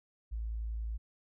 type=tone; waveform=sine; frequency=55.4 Hz; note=A1; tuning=13 cents sharp; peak=-34 dBFS; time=0.31-0.98 s; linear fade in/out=20 ms; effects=none